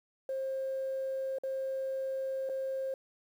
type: tone with dropouts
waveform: sine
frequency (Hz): 532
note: C5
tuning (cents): +29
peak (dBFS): -31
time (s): 0.29-2.94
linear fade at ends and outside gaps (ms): 2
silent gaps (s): 1.385-1.435 / 2.491-2.496
effects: tanh soft clip ceiling -28 dBFS + 10-bit